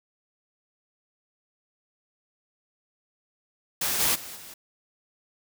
white noise with level steps, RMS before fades -27 / -23 / -40 / -44 dBFS, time 3.81-4.54 s, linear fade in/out 5 ms, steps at 3.99 / 4.14 / 4.35 s, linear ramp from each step 20 ms, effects none

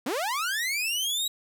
sawtooth linear sweep, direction up, 216.8 to 3882 Hz, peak -23 dBFS, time 0.06-1.28 s, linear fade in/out 5 ms, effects none

